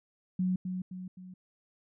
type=tone with echo; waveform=sine; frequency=183.9 Hz; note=F#3; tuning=10 cents flat; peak=-26 dBFS; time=0.39-0.56 s; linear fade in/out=5 ms; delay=260 ms; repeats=3; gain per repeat=-6 dB; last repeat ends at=1.34 s; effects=none